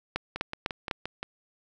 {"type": "two click trains", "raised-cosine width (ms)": 0.3, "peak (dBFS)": [-12, -17], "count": [4, 6], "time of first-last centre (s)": [[0.16, 0.912], [0.36, 1.23]], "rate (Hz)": [3.99, 5.75], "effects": []}